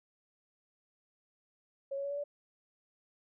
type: tone with pitch steps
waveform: sine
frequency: 550 / 557 / 564.2 / 571.4 / 578.7 Hz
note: C#5 / C#5 / C#5 / D5 / D5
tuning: -14 / +8 / +30 / -48 / -26 cents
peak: -34 dBFS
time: 1.91-2.24 s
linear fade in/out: 10 ms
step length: 66 ms
effects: none